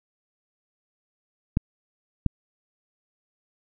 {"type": "clicks", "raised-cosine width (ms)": 5, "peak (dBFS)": -8, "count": 2, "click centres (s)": [1.571, 2.263], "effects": []}